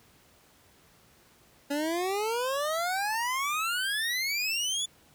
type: exponential sweep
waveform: 25% pulse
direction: up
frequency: 280 to 3500 Hz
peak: -24 dBFS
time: 1.7-4.86 s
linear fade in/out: 10 ms
effects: pink hiss -60 dBFS RMS until 5.14 s + high-pass 60 Hz 12 dB/octave